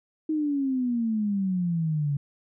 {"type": "exponential sweep", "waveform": "sine", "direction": "down", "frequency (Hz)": [316.5, 140], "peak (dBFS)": -23, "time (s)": [0.29, 2.17], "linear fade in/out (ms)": 5, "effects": []}